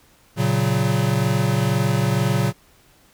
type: chord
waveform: square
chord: F# major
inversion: first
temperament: equal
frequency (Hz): 116.54 / 138.59 / 185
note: A#2 / C#3 / F#3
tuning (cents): 0 / 0 / 0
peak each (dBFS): -22 / -22 / -24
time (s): 0.36-2.53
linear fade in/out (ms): 50
effects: pink hiss -55 dBFS RMS until 3.13 s